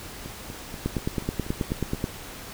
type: two click trains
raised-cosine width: 3 ms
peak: -12 / -24 dBFS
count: 12 / 8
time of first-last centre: 0.86-2.042 / 0.26-1.947 s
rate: 9.31 / 4.15 Hz
effects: pink hiss -40 dBFS RMS until 2.53 s